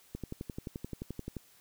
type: click train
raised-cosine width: 3 ms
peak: -25 dBFS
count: 15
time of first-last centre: 0.15-1.367 s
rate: 11.5 Hz
effects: white hiss -62 dBFS RMS until 1.6 s